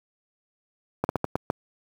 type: slowing click train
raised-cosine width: 1 ms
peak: -9 dBFS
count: 6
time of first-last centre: 1.04-1.501 s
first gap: 51 ms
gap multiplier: 1.3
effects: high-pass 80 Hz 12 dB/octave + 7-bit